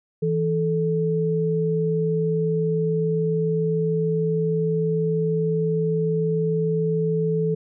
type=tone pair together; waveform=sine; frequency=163.3 / 436.4 Hz; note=E3 / A4; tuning=-16 / -14 cents; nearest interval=octave + perfect fourth; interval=1702 cents; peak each=-22 dBFS; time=0.22-7.55 s; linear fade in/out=10 ms; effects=none